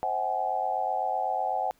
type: tone cluster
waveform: sine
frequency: 527 / 645 / 752 / 840 Hz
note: C5 / E5 / F#5 / G#5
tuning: +12 / -38 / +28 / +19 cents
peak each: -36 / -35 / -28 / -31 dBFS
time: 0.03-1.71 s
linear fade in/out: 0 ms
effects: pink hiss -65 dBFS RMS until 1.79 s